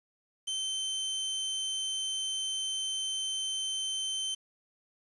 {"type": "tone", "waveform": "sawtooth", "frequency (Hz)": 3095, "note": "G7", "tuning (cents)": -23, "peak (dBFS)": -28, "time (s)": [0.47, 4.35], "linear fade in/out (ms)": 10, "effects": ["resampled to 24000 Hz", "9-bit"]}